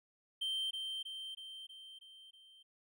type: tone with echo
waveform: triangle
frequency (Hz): 3130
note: G7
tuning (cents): -3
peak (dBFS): -33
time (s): 0.41-0.71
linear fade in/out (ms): 10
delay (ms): 320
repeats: 6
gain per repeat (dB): -4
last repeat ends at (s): 2.63
effects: none